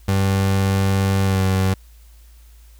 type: tone with pitch glide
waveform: 30% pulse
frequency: 97.1 to 94.94 Hz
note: G2 to F#2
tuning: -16 to +45 cents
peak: -13 dBFS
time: 0.08-1.74 s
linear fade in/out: 5 ms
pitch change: -39 cents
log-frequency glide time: 1.22-1.42 s
effects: added 56 Hz sine -43 dBFS peak until 2.79 s + white hiss -56 dBFS RMS until 2.79 s